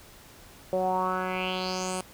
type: tone with low-pass filter sweep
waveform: 10% pulse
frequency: 185 Hz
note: F#3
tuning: in tune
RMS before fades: -29 dBFS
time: 0.73-2.01 s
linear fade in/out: 0 ms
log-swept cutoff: 550 to 9700 Hz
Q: 4.5
effects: pink hiss -51 dBFS RMS until 2.13 s